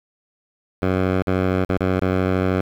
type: tone with dropouts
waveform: 10% pulse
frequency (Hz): 93.1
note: F#2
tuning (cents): +11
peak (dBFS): -9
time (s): 0.82-2.61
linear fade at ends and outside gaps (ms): 5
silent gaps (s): 1.224-1.27 / 1.649-1.691 / 1.776-1.805 / 1.997-2.014
effects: low-pass 2000 Hz 12 dB/octave + 7-bit